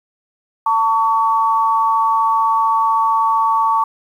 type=tone pair together; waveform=sine; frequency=896 / 1128.9 Hz; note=A5 / C#6; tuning=+31 / +31 cents; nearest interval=major third; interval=400 cents; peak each=-15 dBFS; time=0.66-3.84 s; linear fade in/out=5 ms; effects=8-bit